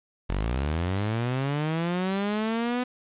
sawtooth linear sweep, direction up, 42.62 to 251.6 Hz, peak -21 dBFS, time 0.29-2.84 s, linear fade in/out 10 ms, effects resampled to 8000 Hz + 8-bit

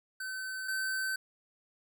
square tone pair in turn, 1529 / 1537.4 Hz, G6 / G6, -44 / -34 cents, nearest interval unison, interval 10 cents, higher second, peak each -37 / -32 dBFS, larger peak second, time 0.2-0.68 / 0.68-1.16 s, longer neither, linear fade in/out 5 ms, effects none

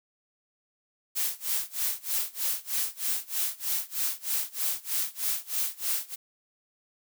blue noise with tremolo, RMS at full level -27 dBFS, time 1.15-6.16 s, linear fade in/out 20 ms, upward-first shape sine, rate 3.2 Hz, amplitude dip 95%, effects none

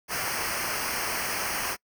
pink noise with comb filter, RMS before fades -30 dBFS, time 0.08-1.77 s, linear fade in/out 50 ms, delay 0.27 ms, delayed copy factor -0.85, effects noise-tail reverb RT60 0.1 s tail -26 dB re dry

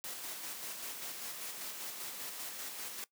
white noise with tremolo, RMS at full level -42 dBFS, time 0.04-3.04 s, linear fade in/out 0 ms, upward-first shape square, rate 5.1 Hz, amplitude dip 30%, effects noise-tail reverb RT60 0.1 s tail -19 dB re dry + high-pass 200 Hz 12 dB/octave

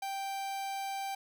45% pulse tone, 784 Hz, G5, in tune, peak -35 dBFS, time 0.02-1.15 s, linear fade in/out 5 ms, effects none

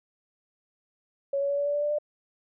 sine tone with pitch steps, 556 / 561.5 / 567 / 572.6 / 578.3 / 584 / 589.7 / 595.6 Hz, C#5 / C#5 / C#5 / D5 / D5 / D5 / D5 / D5, +5 / +22 / +39 / -44 / -27 / -10 / +7 / +24 cents, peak -24 dBFS, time 1.33-1.986 s, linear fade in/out 5 ms, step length 82 ms, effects none

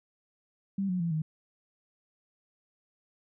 sine tone with pitch steps, 196 / 181.82 / 168.67 / 156.47 Hz, G3 / F#3 / E3 / D#3, 0 / -30 / +40 / +10 cents, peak -27 dBFS, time 0.78-1.22 s, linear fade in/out 5 ms, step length 110 ms, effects none

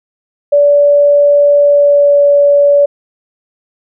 sine tone with pitch glide, 577 to 572.7 Hz, D5 to D5, -31 to -44 cents, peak -4 dBFS, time 0.52-2.86 s, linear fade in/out 10 ms, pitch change -13 cents, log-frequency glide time 1.6-2.22 s, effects none

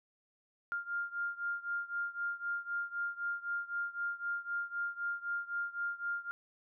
sine beating tone pair, 1400 / 1403.9 Hz, F6 / F6, +4 / +9 cents, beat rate 3.9 Hz, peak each -37 / -39 dBFS, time 0.72-6.31 s, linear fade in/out 0 ms, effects none

